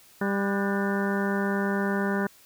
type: harmonic tone with a mistuned harmonic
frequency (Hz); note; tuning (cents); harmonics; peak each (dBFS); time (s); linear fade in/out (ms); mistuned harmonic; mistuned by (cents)
198.4; G3; +21; 1 / 2 / 3 / 4 / 5 / 6 / 7 / 8 / 9; -26 / -30 / -35 / -38 / -36 / -40 / -34 / -39 / -37; 0.21-2.27; 5; 7; +89
effects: white hiss -55 dBFS RMS until 2.45 s